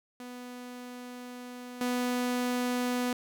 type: tone with level steps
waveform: sawtooth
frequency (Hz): 247.2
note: B3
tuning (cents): +2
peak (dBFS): -37 / -24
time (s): 0.2-3.13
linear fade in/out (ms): 2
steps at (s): 1.81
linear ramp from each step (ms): 2
effects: none